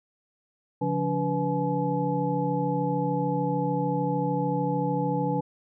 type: tone cluster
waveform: sine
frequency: 142.9 / 176.3 / 286.3 / 492.1 / 852 Hz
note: D3 / F3 / D4 / B4 / G#5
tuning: -47 / +17 / -44 / -6 / +44 cents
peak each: -30 dBFS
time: 0.81-5.41 s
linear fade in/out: 10 ms
effects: none